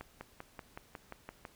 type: accelerating click train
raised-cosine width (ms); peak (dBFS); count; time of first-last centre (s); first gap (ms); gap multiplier
0.5; -28; 9; 0.01-1.452; 200; 0.97
effects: pink hiss -63 dBFS RMS until 1.55 s